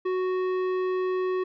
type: tone with tanh clipping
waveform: sine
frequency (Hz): 370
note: F#4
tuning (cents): 0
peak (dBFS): -26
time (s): 0.05-1.44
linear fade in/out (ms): 10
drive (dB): 13
effects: none